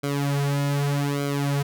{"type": "tone with flanger", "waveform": "sawtooth", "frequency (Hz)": 142, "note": "C#3", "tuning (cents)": 42, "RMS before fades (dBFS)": -24, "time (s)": [0.03, 1.63], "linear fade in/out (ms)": 10, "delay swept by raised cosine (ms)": [1.1, 4.5], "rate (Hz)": 0.83, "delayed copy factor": -0.9, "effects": []}